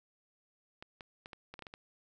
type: clicks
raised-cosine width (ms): 0.3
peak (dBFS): -30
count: 9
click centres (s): 0.825 / 1.008 / 1.259 / 1.332 / 1.54 / 1.592 / 1.623 / 1.668 / 1.739
effects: none